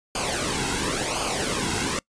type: noise with flanger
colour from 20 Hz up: pink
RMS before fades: -26 dBFS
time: 0.15-1.99 s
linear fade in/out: 2 ms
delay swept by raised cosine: 0.52 to 1.72 ms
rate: 0.94 Hz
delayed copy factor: -0.7
effects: noise-tail reverb RT60 0.1 s tail -25 dB re dry + resampled to 22050 Hz